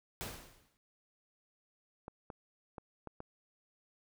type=noise with exponential decay; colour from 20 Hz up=pink; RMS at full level=-39 dBFS; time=0.21-0.77 s; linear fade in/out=0 ms; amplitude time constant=120 ms
type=clicks; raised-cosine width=1 ms; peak=-30 dBFS; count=5; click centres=2.081 / 2.302 / 2.782 / 3.073 / 3.204 s
effects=none